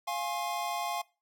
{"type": "chord", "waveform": "square", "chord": "F minor", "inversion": "none", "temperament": "equal with one note detuned", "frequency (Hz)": [698.5, 830.6, 1072.8], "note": ["F5", "Ab5", "C6"], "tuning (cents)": [0, 0, 43], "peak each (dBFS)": [-36, -37, -37], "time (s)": [0.07, 1.02], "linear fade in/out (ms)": 10, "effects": ["noise-tail reverb RT60 0.3 s tail -22 dB re dry"]}